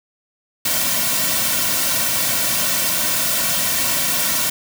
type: noise with comb filter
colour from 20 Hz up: white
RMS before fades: -19 dBFS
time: 0.65-4.5 s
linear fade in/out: 5 ms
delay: 2.4 ms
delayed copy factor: -0.8
effects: none